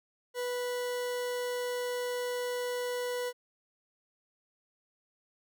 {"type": "tone", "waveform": "40% pulse", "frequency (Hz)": 492, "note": "B4", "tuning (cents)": -7, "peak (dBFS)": -31, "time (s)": [0.34, 3.33], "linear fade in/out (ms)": 50, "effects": []}